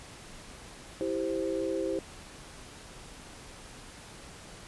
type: chord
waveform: sine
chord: C major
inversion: first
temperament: equal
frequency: 329.6 / 392 / 523.3 Hz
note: E4 / G4 / C5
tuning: 0 / 0 / 0 cents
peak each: -33 dBFS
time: 1.01-1.99 s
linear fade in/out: 0 ms
effects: pink hiss -48 dBFS RMS until 4.67 s + resampled to 24000 Hz